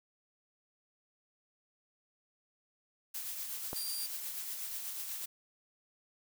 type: noise with tremolo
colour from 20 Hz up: blue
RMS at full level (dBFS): -39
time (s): 3.14-5.26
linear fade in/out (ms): 10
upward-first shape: triangle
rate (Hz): 8.2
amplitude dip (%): 40
type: click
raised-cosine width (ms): 1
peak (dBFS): -25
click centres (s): 3.731
type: tone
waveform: 20% pulse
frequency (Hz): 4741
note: D8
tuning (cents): +16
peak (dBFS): -32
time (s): 3.76-4.06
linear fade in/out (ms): 0
effects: none